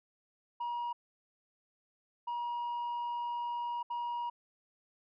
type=tone bursts at uneven times; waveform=sine; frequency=955 Hz; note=A#5; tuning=42 cents sharp; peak=-31 dBFS; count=3; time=0.6-0.93 / 2.27-3.83 / 3.9-4.3 s; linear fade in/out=10 ms; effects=tanh soft clip ceiling -33 dBFS